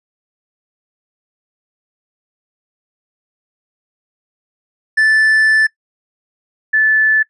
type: tone pair in turn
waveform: triangle / sine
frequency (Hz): 1754 / 1744.3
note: A6 / A6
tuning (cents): -6 / -16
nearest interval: unison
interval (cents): 10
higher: first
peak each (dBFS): -7 / -9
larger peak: first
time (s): 4.97-5.67 / 6.73-7.23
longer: first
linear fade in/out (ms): 10
effects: noise-tail reverb RT60 0.1 s tail -20 dB re dry + resampled to 24000 Hz